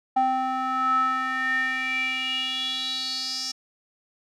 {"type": "tone with band-pass filter sweep", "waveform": "square", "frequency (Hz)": 260, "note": "C4", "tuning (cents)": -11, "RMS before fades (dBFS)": -26, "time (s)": [0.16, 3.52], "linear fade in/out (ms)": 10, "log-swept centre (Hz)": [830, 5500], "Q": 7.2, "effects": []}